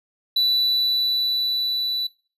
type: tone with level ramp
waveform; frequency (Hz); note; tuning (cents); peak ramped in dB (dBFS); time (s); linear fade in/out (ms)
triangle; 3965; B7; +6; -15 to -21; 0.36-2.07; 5
effects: noise-tail reverb RT60 0.4 s tail -21 dB re dry + resampled to 32000 Hz